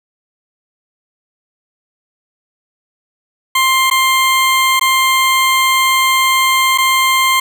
20% pulse tone with dropouts, 1053 Hz, C6, 11 cents sharp, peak -5 dBFS, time 3.55-7.4 s, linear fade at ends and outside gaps 5 ms, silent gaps 3.901-3.911 / 4.796-4.811 / 6.777-6.783 s, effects none

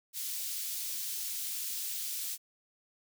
white high-pass noise, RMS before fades -37 dBFS, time 0.13-2.38 s, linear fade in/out 50 ms, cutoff 3600 Hz, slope 12 dB/octave, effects none

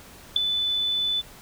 sine tone with ADSR envelope, 3497 Hz, A7, 11 cents flat, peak -12 dBFS, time 0.36-1.22 s, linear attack 4 ms, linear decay 5 ms, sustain -10 dB, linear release 26 ms, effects pink hiss -47 dBFS RMS until 1.41 s

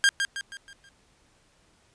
sawtooth tone with echo, 1606 Hz, G6, 41 cents sharp, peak -13 dBFS, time 0.04-0.09 s, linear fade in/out 0 ms, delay 160 ms, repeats 5, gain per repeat -7 dB, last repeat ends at 0.89 s, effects pink hiss -63 dBFS RMS until 1.94 s + resampled to 22050 Hz

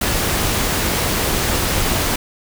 pink noise with amplitude modulation, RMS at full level -17 dBFS, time 0.01-2.16 s, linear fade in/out 5 ms, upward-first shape sine, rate 299 Hz, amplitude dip 35%, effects none

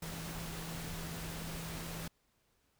sine tone in noise, 164.81 Hz, E3, in tune, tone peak -44 dBFS, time 0.02-2.08 s, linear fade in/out 5 ms, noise pink, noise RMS -44 dBFS, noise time 0.02-2.08 s, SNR -3 dB, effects pink hiss -75 dBFS RMS until 2.79 s

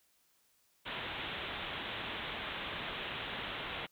white low-pass noise, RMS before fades -41 dBFS, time 0.85-3.87 s, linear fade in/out 20 ms, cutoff 3700 Hz, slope 96 dB/octave, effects white hiss -72 dBFS RMS until 3.91 s

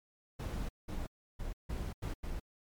brown noise bursts at uneven times, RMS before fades -38 dBFS, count 6, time 0.39-0.69 / 0.88-1.07 / 1.39-1.53 / 1.69-1.93 / 2.02-2.14 / 2.23-2.4 s, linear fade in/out 10 ms, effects MP3 96 kbps

